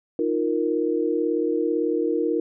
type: chord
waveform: sine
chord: Eb suspended second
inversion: none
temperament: equal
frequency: 311.1 / 349.2 / 466.2 Hz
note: Eb4 / F4 / Bb4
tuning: 0 / 0 / 0 cents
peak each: -25 / -25 / -24 dBFS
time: 0.19-2.4 s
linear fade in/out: 2 ms
effects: none